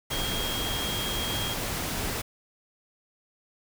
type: tone in noise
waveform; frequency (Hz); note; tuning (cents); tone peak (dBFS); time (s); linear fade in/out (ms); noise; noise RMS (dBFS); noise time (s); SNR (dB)
sine; 3249; G#7; -39; -32; 0.11-1.54; 10; pink; -31; 0.1-2.22; -4
effects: none